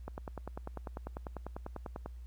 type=click train; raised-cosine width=1 ms; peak=-26 dBFS; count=21; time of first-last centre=0.08-2.06 s; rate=10.1 Hz; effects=added 60 Hz sine -44 dBFS peak until 2.26 s + pink hiss -71 dBFS RMS until 2.26 s